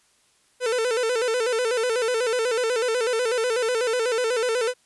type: tone with vibrato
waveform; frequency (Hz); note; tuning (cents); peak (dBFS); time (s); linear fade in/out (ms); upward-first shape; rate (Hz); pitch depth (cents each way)
45% pulse; 473.9; A#4; +28; -21; 0.6-4.74; 50; square; 8.1; 97
effects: white hiss -62 dBFS RMS until 4.85 s + resampled to 24000 Hz